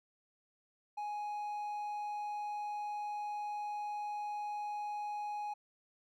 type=tone; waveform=triangle; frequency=833 Hz; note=G#5; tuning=5 cents sharp; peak=-35 dBFS; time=0.97-5.54 s; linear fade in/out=10 ms; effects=none